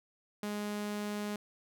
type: tone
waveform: sawtooth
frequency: 207.7 Hz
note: G#3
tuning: in tune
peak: -31 dBFS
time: 0.43-1.36 s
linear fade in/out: 2 ms
effects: none